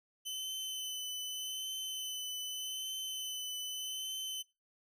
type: tone with vibrato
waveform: sawtooth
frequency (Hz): 3034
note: F#7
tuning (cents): +43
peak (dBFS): -35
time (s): 0.25-4.43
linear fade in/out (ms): 20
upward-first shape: triangle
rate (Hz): 0.83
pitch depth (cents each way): 20
effects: noise-tail reverb RT60 0.3 s tail -24 dB re dry